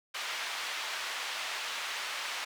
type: band-pass noise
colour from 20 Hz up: white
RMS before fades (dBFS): -37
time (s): 0.14-2.45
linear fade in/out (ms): 10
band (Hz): 840 to 3400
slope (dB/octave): 12
effects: none

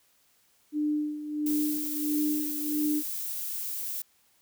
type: tone with tremolo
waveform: sine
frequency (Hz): 299.7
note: D4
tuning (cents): +35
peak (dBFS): -24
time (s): 0.72-3.03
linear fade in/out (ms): 50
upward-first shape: sine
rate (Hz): 1.5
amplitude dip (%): 70
type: noise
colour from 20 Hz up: violet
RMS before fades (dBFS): -34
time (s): 1.46-4.02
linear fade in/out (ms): 5
effects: white hiss -66 dBFS RMS until 4.41 s

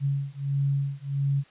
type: beating tone pair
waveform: sine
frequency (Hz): 138.59 / 140.09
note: C#3 / C#3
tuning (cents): 0 / +19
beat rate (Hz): 1.5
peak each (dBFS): -27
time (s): 0-1.44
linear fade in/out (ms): 50
effects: white hiss -57 dBFS RMS until 1.5 s + resampled to 8000 Hz

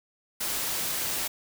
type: noise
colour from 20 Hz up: white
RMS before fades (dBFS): -30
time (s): 0.4-1.28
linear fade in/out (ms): 10
effects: none

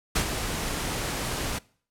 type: noise with ADSR envelope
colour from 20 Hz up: pink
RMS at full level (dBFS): -22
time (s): 0.15-1.59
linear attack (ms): 12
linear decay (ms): 80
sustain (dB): -8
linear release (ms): 12
effects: noise-tail reverb RT60 0.5 s tail -23 dB re dry + low-pass 12000 Hz 12 dB/octave

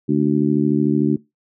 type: harmonic tone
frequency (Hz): 73.42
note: D2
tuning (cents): 0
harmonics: 2 / 3 / 4 / 5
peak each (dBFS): -21 / -19 / -18 / -22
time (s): 0.08-1.17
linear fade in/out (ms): 20
effects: noise-tail reverb RT60 0.2 s tail -21 dB re dry

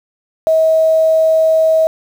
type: tone with quantisation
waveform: sine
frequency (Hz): 640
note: D#5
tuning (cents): +49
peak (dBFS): -8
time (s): 0.47-1.87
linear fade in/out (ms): 0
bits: 6
effects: none

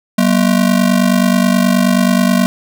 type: ring-modulated tone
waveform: square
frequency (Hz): 214.3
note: A3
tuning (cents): -45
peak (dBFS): -7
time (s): 0.18-2.46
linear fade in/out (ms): 0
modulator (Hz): 24.7
effects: none

